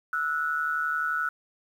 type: tone pair together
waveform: sine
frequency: 1318.5 / 1470 Hz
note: E6 / F#6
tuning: 0 / -12 cents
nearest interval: major second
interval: 188 cents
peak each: -29 / -27 dBFS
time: 0.13-1.29 s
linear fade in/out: 2 ms
effects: 9-bit